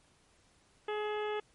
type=harmonic tone with a mistuned harmonic; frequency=421.8 Hz; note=G#4; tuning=27 cents sharp; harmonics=1 / 2 / 3 / 4 / 5 / 6 / 7 / 8; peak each=-34 / -40 / -44 / -46 / -48 / -50 / -51 / -52 dBFS; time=0.88-1.4 s; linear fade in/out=5 ms; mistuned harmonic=6; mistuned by=+50 cents; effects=pink hiss -67 dBFS RMS until 1.54 s + MP3 48 kbps